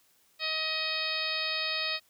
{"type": "harmonic tone", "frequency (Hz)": 630, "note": "D#5", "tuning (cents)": 21, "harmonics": [1, 2, 3, 4, 5, 6, 7, 8], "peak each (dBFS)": [-41, -41, -38, -35, -41, -35, -35, -39], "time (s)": [0.39, 2], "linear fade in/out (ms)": 50, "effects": ["white hiss -66 dBFS RMS until 2.09 s"]}